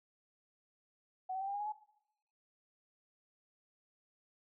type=tone with pitch steps; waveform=sine; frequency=747 / 763.6 / 780.5 / 797.8 / 815.6 / 833.6 / 852.2 Hz; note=F#5 / G5 / G5 / G5 / G#5 / G#5 / G#5; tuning=+16 / -46 / -8 / +30 / -32 / +6 / +44 cents; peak=-36 dBFS; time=1.29-1.724 s; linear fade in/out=10 ms; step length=62 ms; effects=noise-tail reverb RT60 0.8 s tail -19 dB re dry